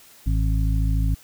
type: harmonic tone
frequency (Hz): 53.6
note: A1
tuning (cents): -45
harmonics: 1 / 2 / 3 / 5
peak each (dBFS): -19 / -25 / -29 / -33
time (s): 0.26-1.15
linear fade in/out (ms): 10
effects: white hiss -50 dBFS RMS until 1.23 s